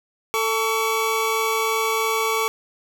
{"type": "tone pair together", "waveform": "25% pulse", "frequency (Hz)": [443.9, 1131.2], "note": ["A4", "C#6"], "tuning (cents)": [15, 35], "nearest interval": "octave + major third", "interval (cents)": 1620, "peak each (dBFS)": -19, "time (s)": [0.34, 2.48], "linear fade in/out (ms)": 0, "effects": ["9-bit"]}